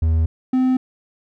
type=tone pair in turn; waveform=triangle; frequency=80.7 / 257.2 Hz; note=E2 / C4; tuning=-36 / -30 cents; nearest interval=octave + minor sixth; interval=2006 cents; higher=second; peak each=-12 dBFS; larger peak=neither; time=0.02-0.26 / 0.53-0.77 s; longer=neither; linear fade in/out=5 ms; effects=none